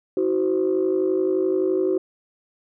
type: tone cluster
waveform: sine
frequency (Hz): 322.9 / 374.6 / 516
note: E4 / F#4 / C5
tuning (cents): -36 / +21 / -24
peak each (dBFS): -24 / -19 / -27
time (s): 0.17-1.98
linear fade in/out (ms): 2
effects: tanh soft clip ceiling -12 dBFS